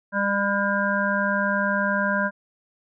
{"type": "harmonic tone with a mistuned harmonic", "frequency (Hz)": 200, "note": "G3", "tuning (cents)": 35, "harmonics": [1, 3, 5, 7, 8], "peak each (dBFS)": [-26, -27, -28, -28, -25], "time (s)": [0.12, 2.31], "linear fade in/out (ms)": 50, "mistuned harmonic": 7, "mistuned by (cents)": 35, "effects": []}